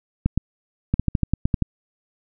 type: clicks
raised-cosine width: 5 ms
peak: -6 dBFS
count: 11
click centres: 0.26 / 0.376 / 0.94 / 0.996 / 1.083 / 1.152 / 1.233 / 1.336 / 1.455 / 1.542 / 1.623 s
effects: none